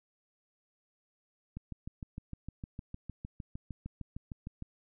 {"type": "click train", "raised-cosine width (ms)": 5, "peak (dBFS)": -28, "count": 21, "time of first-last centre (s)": [1.57, 4.623], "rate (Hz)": 6.55, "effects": []}